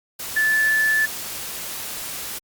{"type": "tone in noise", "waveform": "sine", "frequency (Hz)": 1744, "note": "A6", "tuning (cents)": -16, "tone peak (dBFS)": -16, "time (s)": [0.36, 1.06], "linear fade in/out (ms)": 10, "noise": "white", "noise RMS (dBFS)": -31, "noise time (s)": [0.19, 2.39], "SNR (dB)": 12, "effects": ["Opus 48 kbps"]}